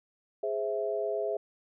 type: chord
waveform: sine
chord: Ab augmented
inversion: none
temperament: equal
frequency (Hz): 415.3 / 523.3 / 659.3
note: Ab4 / C5 / E5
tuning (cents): 0 / 0 / 0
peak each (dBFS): -32 / -36 / -32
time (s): 0.43-1.37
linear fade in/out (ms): 5
effects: none